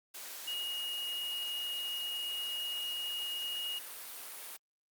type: tone in noise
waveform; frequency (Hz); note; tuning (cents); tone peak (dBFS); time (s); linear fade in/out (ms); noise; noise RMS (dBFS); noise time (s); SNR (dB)
sine; 2871; F7; +47; -35; 0.47-3.79; 10; white; -45; 0.14-4.57; +7
effects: high-pass 400 Hz 12 dB/octave + Opus 48 kbps